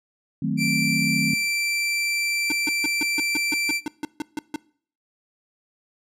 sine chord, D# diminished seventh, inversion none, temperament equal, 155.56 / 185 / 220 / 261.6 Hz, D#3 / F#3 / A3 / C4, 0 / 0 / 0 / 0 cents, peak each -27 dBFS, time 0.42-1.34 s, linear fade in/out 5 ms
sawtooth tone, 2344 Hz, D7, 4 cents flat, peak -19 dBFS, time 0.57-3.81 s, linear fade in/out 50 ms
square tone bursts, 299.9 Hz, D4, 36 cents sharp, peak -25 dBFS, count 13, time 2.5-4.56 s, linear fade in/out 2 ms, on 20 ms, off 150 ms
effects noise-tail reverb RT60 0.5 s tail -22 dB re dry + low-pass 11000 Hz 12 dB/octave

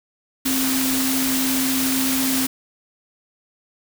sine tone in noise, 263.6 Hz, C4, 13 cents sharp, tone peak -21 dBFS, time 0.45-2.47 s, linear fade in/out 10 ms, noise white, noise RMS -23 dBFS, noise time 0.45-2.47 s, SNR -1 dB, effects none

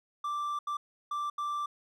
triangle tone bursts at uneven times, 1174.7 Hz, D6, in tune, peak -29 dBFS, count 4, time 0.24-0.59 / 0.67-0.77 / 1.11-1.3 / 1.38-1.66 s, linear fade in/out 5 ms, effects none

